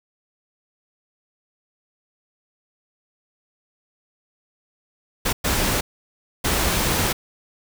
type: noise bursts at uneven times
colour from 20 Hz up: pink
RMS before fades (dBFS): -21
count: 3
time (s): 5.25-5.33 / 5.44-5.81 / 6.44-7.13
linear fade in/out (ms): 10
effects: none